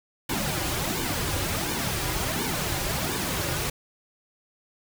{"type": "noise with flanger", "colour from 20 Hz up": "pink", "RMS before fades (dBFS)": -28, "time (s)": [0.29, 3.7], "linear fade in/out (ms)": 5, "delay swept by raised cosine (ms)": [1.5, 4.6], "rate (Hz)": 1.4, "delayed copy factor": -0.65, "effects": []}